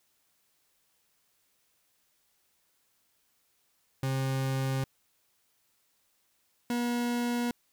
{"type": "tone pair in turn", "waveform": "40% pulse", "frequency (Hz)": [133.5, 240.4], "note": ["C3", "B3"], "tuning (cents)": [35, -46], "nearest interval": "minor seventh", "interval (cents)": 1019, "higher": "second", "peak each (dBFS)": -27, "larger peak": "neither", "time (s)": [[4.03, 4.84], [6.7, 7.51]], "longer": "neither", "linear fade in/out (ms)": 2, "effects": ["white hiss -72 dBFS RMS until 7.72 s"]}